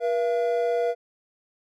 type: tone pair together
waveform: triangle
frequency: 480 / 678.8 Hz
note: B4 / F5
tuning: -49 / -49 cents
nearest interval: tritone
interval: 600 cents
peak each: -21 / -24 dBFS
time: 0-0.95 s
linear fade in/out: 50 ms
effects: none